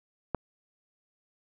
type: click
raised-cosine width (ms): 1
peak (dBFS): -14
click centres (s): 0.347
effects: none